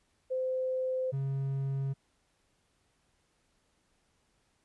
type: tone pair in turn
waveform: sine / triangle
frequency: 516 / 136.36 Hz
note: C5 / C#3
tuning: -24 / -28 cents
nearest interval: octave + major seventh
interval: 2304 cents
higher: first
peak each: -29 / -28 dBFS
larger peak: second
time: 0.3-1.12 / 1.12-1.94 s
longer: neither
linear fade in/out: 20 ms
effects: pink hiss -73 dBFS RMS until 4.64 s + resampled to 24000 Hz